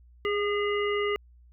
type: harmonic tone with a mistuned harmonic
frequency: 407.5 Hz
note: G#4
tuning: 33 cents flat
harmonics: 1 / 3 / 5 / 7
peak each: -26 / -33 / -33 / -37 dBFS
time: 0.25-1.16 s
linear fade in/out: 0 ms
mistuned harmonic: 1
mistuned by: +20 cents
effects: added 60 Hz sine -52 dBFS peak until 1.52 s